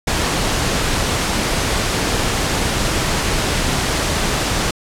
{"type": "noise", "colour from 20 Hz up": "pink", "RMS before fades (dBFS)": -18, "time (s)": [0.07, 4.71], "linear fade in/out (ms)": 5, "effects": ["low-pass 9000 Hz 12 dB/octave"]}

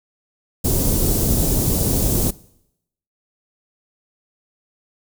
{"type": "band-stop noise", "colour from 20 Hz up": "pink", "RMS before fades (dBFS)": -18, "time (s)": [0.64, 2.31], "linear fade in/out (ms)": 10, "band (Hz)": [400, 8400], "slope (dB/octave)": 12, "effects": ["noise-tail reverb RT60 0.8 s tail -21 dB re dry"]}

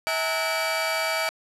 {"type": "tone cluster", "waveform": "30% pulse", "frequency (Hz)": [647, 823, 913, 1467, 2303], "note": ["E5", "G#5", "A#5", "F#6", "D7"], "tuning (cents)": [-32, -16, -36, -15, -34], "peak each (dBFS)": [-25, -33, -31, -31, -25], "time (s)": [0.07, 1.29], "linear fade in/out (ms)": 0, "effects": ["low-pass 11000 Hz 12 dB/octave", "9-bit"]}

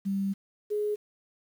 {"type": "tone pair in turn", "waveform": "sine", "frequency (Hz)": [196, 418.4], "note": ["G3", "G#4"], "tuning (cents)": [0, 13], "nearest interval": "octave + minor second", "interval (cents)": 1313, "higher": "second", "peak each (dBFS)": -26, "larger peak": "neither", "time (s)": [[0.05, 0.34], [0.7, 0.96]], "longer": "first", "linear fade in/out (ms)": 20, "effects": ["9-bit"]}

